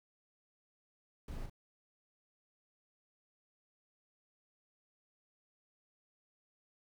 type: noise with echo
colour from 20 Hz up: brown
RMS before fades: -44 dBFS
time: 1.28-1.46 s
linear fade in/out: 2 ms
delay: 38 ms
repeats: 1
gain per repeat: -5 dB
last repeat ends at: 1.498 s
effects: none